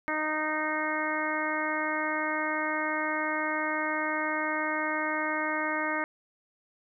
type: harmonic tone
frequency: 308.6 Hz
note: D#4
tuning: 14 cents flat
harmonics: 1 / 2 / 3 / 4 / 5 / 6 / 7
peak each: -35 / -35 / -35 / -35 / -35 / -35 / -35 dBFS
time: 0.08-6.04 s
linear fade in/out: 0 ms
effects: none